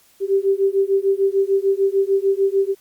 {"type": "beating tone pair", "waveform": "sine", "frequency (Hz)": [388.1, 394.8], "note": ["G4", "G4"], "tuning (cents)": [-17, 12], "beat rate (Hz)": 6.7, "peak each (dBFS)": -18, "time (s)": [0.2, 2.75], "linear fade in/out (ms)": 50, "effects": ["white hiss -55 dBFS RMS until 2.8 s", "Opus 48 kbps"]}